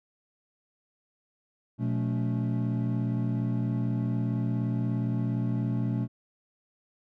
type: tone cluster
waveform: triangle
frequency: 122 / 179.4 / 218.9 / 283 Hz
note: B2 / F3 / A3 / C#4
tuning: -21 / +47 / -9 / +36 cents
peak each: -26 / -33 / -30 / -33 dBFS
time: 1.78-6.08 s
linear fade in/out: 50 ms
effects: none